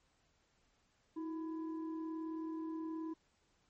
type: tone with frequency modulation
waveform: sine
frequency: 320.1 Hz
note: D#4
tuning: 49 cents sharp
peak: -39 dBFS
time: 1.16-3.14 s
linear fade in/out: 10 ms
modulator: 679 Hz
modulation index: 0.42
effects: pink hiss -75 dBFS RMS until 3.69 s + MP3 32 kbps